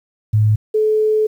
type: tone pair in turn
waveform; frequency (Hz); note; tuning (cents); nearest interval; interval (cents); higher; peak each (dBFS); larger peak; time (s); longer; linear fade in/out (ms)
sine; 107.1 / 431.3; A2 / A4; -46 / -35; 2 octaves; 2411; second; -10 / -12; first; 0.33-0.56 / 0.74-1.27; second; 10
effects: 8-bit